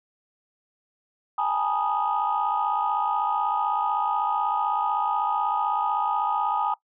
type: tone cluster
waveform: sine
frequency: 810 / 866 / 959 / 1241 Hz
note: G#5 / A5 / A#5 / D#6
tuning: -43 / -28 / +49 / -5 cents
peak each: -27 dBFS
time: 1.38-6.74 s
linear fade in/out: 5 ms
effects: noise-tail reverb RT60 0.1 s tail -20 dB re dry + tanh soft clip ceiling -14 dBFS